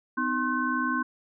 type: tone cluster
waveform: sine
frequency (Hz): 251.1 / 310.9 / 1063 / 1520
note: B3 / D#4 / C6 / F#6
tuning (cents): +29 / -1 / +27 / +46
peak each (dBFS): -30 / -33 / -29 / -29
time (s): 0.17-1.03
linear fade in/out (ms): 10
effects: none